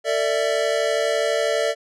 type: chord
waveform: square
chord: A suspended fourth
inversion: none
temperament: equal with one note detuned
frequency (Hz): 450.8 / 587.3 / 659.3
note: A4 / D5 / E5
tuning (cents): +42 / 0 / 0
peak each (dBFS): -25 / -23 / -25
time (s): 0.04-1.75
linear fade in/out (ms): 50
effects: low-pass 8000 Hz 12 dB/octave